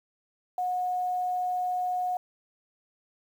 sine tone with quantisation, 727 Hz, F#5, 31 cents flat, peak -26 dBFS, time 0.58-2.17 s, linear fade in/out 2 ms, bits 9, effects none

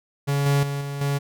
45% pulse tone with level steps, 141.2 Hz, C#3, 32 cents sharp, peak -20 / -17 / -25 / -28 / -21 dBFS, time 0.27-1.19 s, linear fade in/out 20 ms, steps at 0.46 / 0.63 / 0.81 / 1.01 s, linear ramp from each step 2 ms, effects none

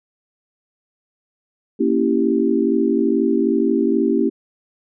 sine chord, A# diminished seventh, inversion none, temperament equal, 233.1 / 277.2 / 329.6 / 392 Hz, A#3 / C#4 / E4 / G4, 0 / 0 / 0 / 0 cents, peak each -20 dBFS, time 1.79-4.3 s, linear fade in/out 20 ms, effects none

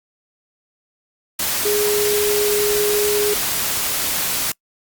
sine tone in noise, 415.3 Hz, G#4, in tune, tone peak -17 dBFS, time 1.65-3.34 s, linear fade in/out 5 ms, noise white, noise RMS -21 dBFS, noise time 1.39-4.52 s, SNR +1 dB, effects noise-tail reverb RT60 0.1 s tail -26 dB re dry + Opus 48 kbps

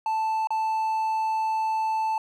triangle tone with dropouts, 880 Hz, A5, in tune, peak -21 dBFS, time 0.06-2.18 s, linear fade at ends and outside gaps 2 ms, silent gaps 0.472-0.505 s, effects none

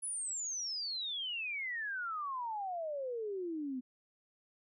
sine exponential sweep, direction down, 10380 to 246.9 Hz, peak -36 dBFS, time 0.02-3.81 s, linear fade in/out 20 ms, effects none

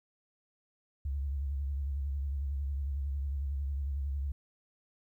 sine tone with vibrato, 69.6 Hz, C#2, 8 cents sharp, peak -31 dBFS, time 1.05-4.32 s, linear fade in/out 5 ms, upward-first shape sine, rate 11 Hz, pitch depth 79 cents each way, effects 12-bit

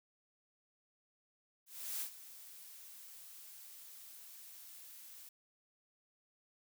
blue noise with ADSR envelope, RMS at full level -39 dBFS, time 1.66-5.29 s, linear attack 350 ms, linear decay 88 ms, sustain -15 dB, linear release 5 ms, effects none

